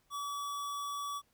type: tone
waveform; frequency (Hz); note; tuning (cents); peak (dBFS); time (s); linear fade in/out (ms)
square; 1143; D6; -47; -37; 0.1-1.22; 50
effects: pink hiss -73 dBFS RMS until 1.33 s